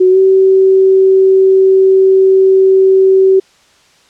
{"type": "tone with pitch glide", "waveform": "sine", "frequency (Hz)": [370, 381.9], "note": ["F#4", "G4"], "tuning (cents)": [0, -45], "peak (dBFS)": -4, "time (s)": [0, 3.4], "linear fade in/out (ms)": 10, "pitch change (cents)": 55, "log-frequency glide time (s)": [0.1, 0.18], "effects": ["white hiss -48 dBFS RMS until 4.09 s", "low-pass 6000 Hz 12 dB/octave"]}